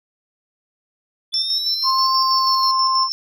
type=linear two-way sweep; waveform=triangle; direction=up then down; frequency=3457 to 4699 to 4237 Hz; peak=-24 dBFS; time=1.32-2.72 s; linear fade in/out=20 ms; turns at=2.2 s
type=tone with tremolo; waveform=sine; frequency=5360 Hz; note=E8; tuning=28 cents sharp; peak=-17 dBFS; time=1.34-3.12 s; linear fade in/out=0 ms; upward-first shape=square; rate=6.2 Hz; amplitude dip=50%
type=tone; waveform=sine; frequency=1052 Hz; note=C6; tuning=9 cents sharp; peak=-16 dBFS; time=1.83-3.09 s; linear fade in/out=50 ms
effects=none